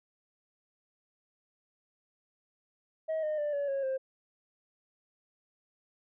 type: tone with pitch steps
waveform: sine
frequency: 636 / 612.9 / 590.7 / 569.2 / 548.6 / 528.7 Hz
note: D#5 / D#5 / D5 / C#5 / C#5 / C5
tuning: +38 / -26 / +10 / +46 / -18 / +18 cents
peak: -27 dBFS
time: 3.08-3.98 s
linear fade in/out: 20 ms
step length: 150 ms
effects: tanh soft clip ceiling -28 dBFS